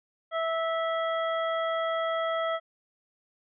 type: harmonic tone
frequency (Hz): 655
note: E5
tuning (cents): -11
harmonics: 1 / 2 / 3 / 5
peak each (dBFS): -28 / -31 / -37 / -41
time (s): 0.31-2.6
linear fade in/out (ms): 50
effects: none